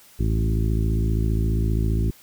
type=harmonic tone with a mistuned harmonic; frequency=55 Hz; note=A1; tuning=in tune; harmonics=1 / 2 / 3 / 4 / 5 / 6 / 7; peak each=-21 / -24 / -29 / -31 / -36 / -33 / -36 dBFS; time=0.19-2.11 s; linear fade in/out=10 ms; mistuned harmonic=1; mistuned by=+58 cents; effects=white hiss -51 dBFS RMS until 2.22 s